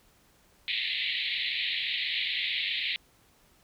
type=band-pass noise; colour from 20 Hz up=white; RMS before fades=-31 dBFS; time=0.68-2.96 s; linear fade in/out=0 ms; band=1900 to 4100 Hz; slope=96 dB/octave; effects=pink hiss -63 dBFS RMS until 3.63 s